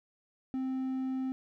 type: tone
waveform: triangle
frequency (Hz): 261.6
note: C4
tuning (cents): 0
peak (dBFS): -29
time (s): 0.54-1.32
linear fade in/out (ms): 0
effects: none